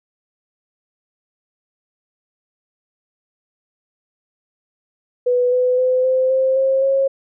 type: tone with pitch steps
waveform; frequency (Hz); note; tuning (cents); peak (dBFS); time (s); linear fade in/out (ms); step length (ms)
sine; 493.9 / 501.7 / 509.5 / 517.6 / 525.7 / 534 / 542.3; B4 / B4 / C5 / C5 / C5 / C5 / C#5; 0 / +27 / -46 / -19 / +8 / +35 / -38; -13; 5.26-7.08; 10; 260
effects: none